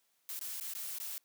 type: noise with dropouts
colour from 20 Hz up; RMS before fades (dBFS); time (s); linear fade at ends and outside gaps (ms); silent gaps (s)
blue; -41; 0.29-1.18; 1; 0.392-0.412 / 0.6-0.609 / 0.737-0.75 / 0.985-1
effects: white hiss -75 dBFS RMS until 1.24 s + high-pass 200 Hz 12 dB/octave